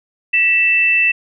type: tone pair together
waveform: sine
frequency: 1951.2 / 2657 Hz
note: B6 / E7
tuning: -21 / +13 cents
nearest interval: perfect fourth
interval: 534 cents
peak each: -20 / -11 dBFS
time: 0.33-1.12 s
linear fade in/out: 10 ms
effects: none